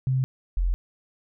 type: tone pair in turn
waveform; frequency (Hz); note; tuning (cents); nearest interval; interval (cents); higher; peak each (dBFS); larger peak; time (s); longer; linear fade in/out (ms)
sine; 130.81 / 43.65; C3 / F1; 0 / 0; octave + perfect fifth; 1900; first; -20; neither; 0.07-0.24 / 0.57-0.74; neither; 0
effects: none